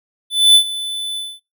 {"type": "tone with ADSR envelope", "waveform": "square", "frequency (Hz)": 3502, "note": "A7", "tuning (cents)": -9, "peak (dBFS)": -5, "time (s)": [0.3, 1.4], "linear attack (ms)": 250, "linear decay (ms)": 84, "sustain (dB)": -17, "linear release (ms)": 230, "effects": ["noise-tail reverb RT60 0.2 s tail -20 dB re dry"]}